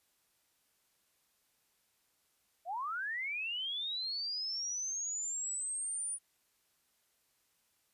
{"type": "linear sweep", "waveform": "sine", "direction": "up", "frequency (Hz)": [644, 9530], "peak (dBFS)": -35, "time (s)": [2.65, 6.19], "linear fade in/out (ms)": 50, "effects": ["white hiss -75 dBFS RMS until 7.93 s", "resampled to 32000 Hz"]}